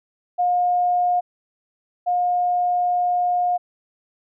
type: tone pair in turn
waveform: sine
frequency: 714 / 714 Hz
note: F5 / F5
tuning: +38 / +38 cents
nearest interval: unison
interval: 0 cents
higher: neither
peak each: -16 / -17 dBFS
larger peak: first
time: 0.38-1.21 / 2.06-3.58 s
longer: second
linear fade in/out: 20 ms
effects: none